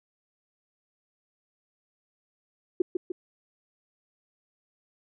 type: tone with echo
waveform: sine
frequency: 360 Hz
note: F#4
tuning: 47 cents flat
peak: -18 dBFS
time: 2.8-2.82 s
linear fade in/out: 5 ms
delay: 150 ms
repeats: 2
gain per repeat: -5 dB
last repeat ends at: 3.12 s
effects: none